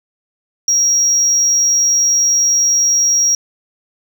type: tone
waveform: sine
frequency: 5650 Hz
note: F8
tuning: 19 cents sharp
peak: -8 dBFS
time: 0.68-3.35 s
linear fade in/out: 2 ms
effects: tanh soft clip ceiling -8 dBFS + 7-bit